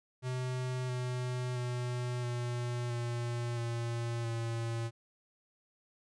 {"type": "tone with pitch steps", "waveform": "square", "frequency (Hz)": [127.3, 125.26, 123.25, 121.27, 119.33, 117.41, 115.53], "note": ["C3", "B2", "B2", "B2", "A#2", "A#2", "A#2"], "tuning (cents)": [-47, 25, -3, -31, 41, 13, -15], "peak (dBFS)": -34, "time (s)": [0.22, 4.91], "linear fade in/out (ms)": 50, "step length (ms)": 670, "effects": ["resampled to 22050 Hz"]}